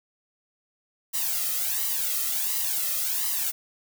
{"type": "noise with flanger", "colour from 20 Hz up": "blue", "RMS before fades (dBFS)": -27, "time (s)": [1.13, 3.52], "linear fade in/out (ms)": 20, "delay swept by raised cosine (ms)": [1, 1.59], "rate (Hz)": 1.4, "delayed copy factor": 1, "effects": []}